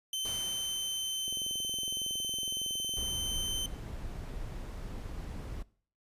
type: tone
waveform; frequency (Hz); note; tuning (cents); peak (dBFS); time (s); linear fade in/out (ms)
sawtooth; 3082; G7; -30; -29; 0.13-3.66; 2
type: noise with exponential decay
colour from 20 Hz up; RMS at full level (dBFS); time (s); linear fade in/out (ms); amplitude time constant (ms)
pink; -44; 0.25-2.32; 2; 450
type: click train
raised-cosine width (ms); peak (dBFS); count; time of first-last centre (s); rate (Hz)
2; -35; 40; 1.28-3.077; 21.7
type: noise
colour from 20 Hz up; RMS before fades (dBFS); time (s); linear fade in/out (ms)
brown; -40; 2.96-5.63; 10
effects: noise-tail reverb RT60 0.5 s tail -21 dB re dry + resampled to 32000 Hz